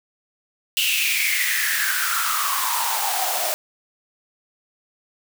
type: noise with high-pass filter sweep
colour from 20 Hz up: white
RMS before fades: -22 dBFS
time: 0.77-3.54 s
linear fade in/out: 0 ms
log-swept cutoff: 2900 to 630 Hz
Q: 8.1
effects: none